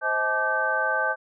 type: tone cluster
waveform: sine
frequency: 524 / 635 / 861 / 1177 / 1546 Hz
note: C5 / D#5 / A5 / D6 / G6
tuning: +2 / +35 / -38 / +3 / -24 cents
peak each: -31 / -30 / -29 / -31 / -24 dBFS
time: 0.01-1.16 s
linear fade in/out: 50 ms
effects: none